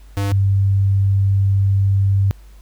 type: tone pair in turn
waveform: square / sine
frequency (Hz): 99.8 / 98.14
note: G2 / G2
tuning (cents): +32 / +2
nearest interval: unison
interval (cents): 30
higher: first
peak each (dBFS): -18 / -12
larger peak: second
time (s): 0.17-0.32 / 0.32-2.31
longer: second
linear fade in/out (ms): 0
effects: added 50 Hz sine -39 dBFS peak until 2.61 s + pink hiss -54 dBFS RMS until 2.61 s